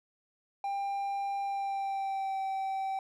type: tone with pitch glide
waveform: triangle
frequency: 795 to 772.8 Hz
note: G5 to G5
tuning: +24 to -25 cents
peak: -29 dBFS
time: 0.64-2.99 s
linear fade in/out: 2 ms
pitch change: -49 cents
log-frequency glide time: 1.43-2.39 s
effects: none